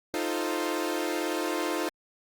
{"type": "chord", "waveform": "sawtooth", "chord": "F dominant seventh", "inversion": "third", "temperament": "equal", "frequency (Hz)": [311.1, 349.2, 440, 523.3], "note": ["Eb4", "F4", "A4", "C5"], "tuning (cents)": [0, 0, 0, 0], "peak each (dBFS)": [-28, -28, -32, -32], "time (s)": [0.14, 1.89], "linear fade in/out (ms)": 0, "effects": ["Opus 48 kbps"]}